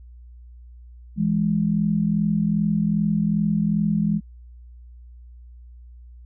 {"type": "tone pair together", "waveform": "sine", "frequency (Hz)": [165.16, 207.7], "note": ["E3", "G#3"], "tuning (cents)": [4, 0], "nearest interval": "major third", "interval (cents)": 396, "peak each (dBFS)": [-22, -20], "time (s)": [1.16, 4.21], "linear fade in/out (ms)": 50, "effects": ["added 60 Hz sine -41 dBFS peak until 6.25 s"]}